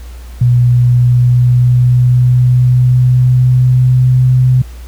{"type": "tone with pitch glide", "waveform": "sine", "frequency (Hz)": [122.3, 127.49], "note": ["B2", "C3"], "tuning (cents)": [-16, -45], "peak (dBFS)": -5, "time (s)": [0.41, 4.62], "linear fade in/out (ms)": 5, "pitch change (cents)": 71, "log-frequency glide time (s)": [0.66, 4.3], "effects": ["added 60 Hz sine -26 dBFS peak until 4.87 s", "pink hiss -41 dBFS RMS until 4.87 s"]}